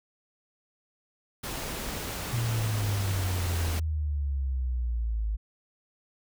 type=noise; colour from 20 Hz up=pink; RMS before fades=-35 dBFS; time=1.43-3.8 s; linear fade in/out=10 ms
type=exponential sweep; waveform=sine; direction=down; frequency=120 to 51.91 Hz; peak=-26 dBFS; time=2.32-5.37 s; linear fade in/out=20 ms
effects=none